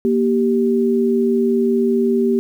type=tone pair together; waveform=sine; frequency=235.8 / 390.6 Hz; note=A#3 / G4; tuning=+20 / -6 cents; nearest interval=major sixth; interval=874 cents; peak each=-16 dBFS; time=0.05-2.39 s; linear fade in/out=0 ms; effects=8-bit